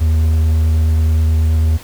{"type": "tone with vibrato", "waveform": "triangle", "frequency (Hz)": 79.3, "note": "D#2", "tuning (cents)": 33, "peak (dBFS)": -8, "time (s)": [0, 1.78], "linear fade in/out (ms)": 20, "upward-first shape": "sine", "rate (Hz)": 9.3, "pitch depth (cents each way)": 11, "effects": ["pink hiss -37 dBFS RMS until 1.83 s"]}